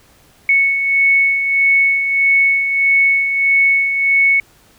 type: beating tone pair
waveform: sine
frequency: 2210 / 2211.6 Hz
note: C#7 / C#7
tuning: -6 / -5 cents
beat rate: 1.6 Hz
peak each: -20 / -11 dBFS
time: 0.49-4.4 s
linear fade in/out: 2 ms
effects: pink hiss -50 dBFS RMS until 4.78 s